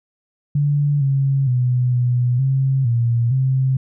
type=tone with pitch steps; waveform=sine; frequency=144.8 / 136.7 / 124.8 / 123.2 / 134.1 / 117.8 / 131.8 Hz; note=D3 / C#3 / B2 / B2 / C3 / A#2 / C3; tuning=-24 / -24 / +19 / -4 / +43 / +19 / +13 cents; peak=-14 dBFS; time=0.55-3.77 s; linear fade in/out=5 ms; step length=460 ms; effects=none